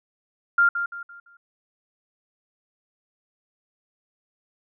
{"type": "tone with echo", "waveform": "sine", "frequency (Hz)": 1397, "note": "F6", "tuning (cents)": 0, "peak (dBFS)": -14, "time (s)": [0.58, 0.69], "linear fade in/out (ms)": 5, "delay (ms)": 170, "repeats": 4, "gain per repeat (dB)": -9, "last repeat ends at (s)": 1.37, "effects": []}